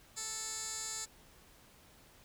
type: tone with band-pass filter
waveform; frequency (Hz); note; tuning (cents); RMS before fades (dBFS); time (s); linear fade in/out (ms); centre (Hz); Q
15% pulse; 440; A4; 0; -41; 0.16-1.06; 20; 7000; 2.6
effects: pink hiss -61 dBFS RMS until 2.24 s